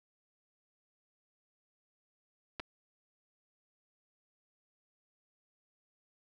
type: clicks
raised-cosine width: 0.3 ms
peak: -24 dBFS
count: 2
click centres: 2.597 / 2.6 s
effects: none